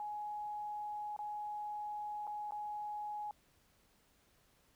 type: tone with dropouts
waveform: sine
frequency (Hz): 837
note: G#5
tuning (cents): +13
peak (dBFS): -39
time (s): 0-3.31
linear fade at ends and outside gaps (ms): 1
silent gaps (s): 1.164-1.19 / 2.269-2.275 / 2.509-2.521
effects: pink hiss -71 dBFS RMS until 4.75 s